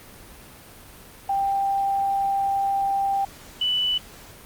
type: tone pair in turn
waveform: sine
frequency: 789 / 2979 Hz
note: G5 / F#7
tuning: +11 / +11 cents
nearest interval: octave + major seventh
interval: 2300 cents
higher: second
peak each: -20 dBFS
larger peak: neither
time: 1.29-3.25 / 3.61-3.98 s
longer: first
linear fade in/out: 5 ms
effects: pink hiss -45 dBFS RMS until 4.45 s + Opus 32 kbps